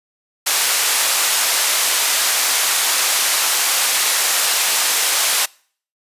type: band-pass noise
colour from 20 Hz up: white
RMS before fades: -17 dBFS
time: 0.46-5.46 s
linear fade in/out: 10 ms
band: 670 to 11000 Hz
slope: 12 dB/octave
effects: noise-tail reverb RT60 0.5 s tail -25 dB re dry + resampled to 32000 Hz